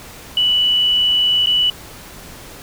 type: tone with dropouts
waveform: sine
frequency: 2960 Hz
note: F#7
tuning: in tune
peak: -12 dBFS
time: 0.37-1.7 s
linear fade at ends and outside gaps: 2 ms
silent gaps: 1.46-1.47 s
effects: pink hiss -37 dBFS RMS until 2.62 s